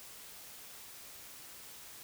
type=silence; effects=white hiss -51 dBFS RMS until 2.03 s